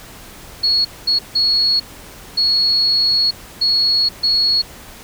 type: tone bursts at uneven times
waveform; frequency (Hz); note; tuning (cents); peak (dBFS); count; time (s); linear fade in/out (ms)
sine; 4342; C#8; -37; -12; 6; 0.63-0.85 / 1.07-1.19 / 1.35-1.8 / 2.37-3.31 / 3.61-4.09 / 4.23-4.62; 10
effects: pink hiss -38 dBFS RMS until 5.03 s